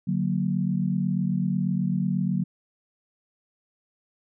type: chord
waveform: sine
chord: D augmented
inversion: none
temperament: equal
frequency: 146.83 / 185 / 233.1 Hz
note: D3 / F#3 / A#3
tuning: 0 / 0 / 0 cents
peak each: -28 / -24 / -30 dBFS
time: 0.07-2.44 s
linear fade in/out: 10 ms
effects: none